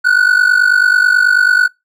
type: ring-modulated tone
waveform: triangle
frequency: 1480 Hz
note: F#6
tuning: in tune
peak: -3 dBFS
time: 0.04-1.68 s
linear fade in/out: 20 ms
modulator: 24.6 Hz
effects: noise-tail reverb RT60 0.2 s tail -25 dB re dry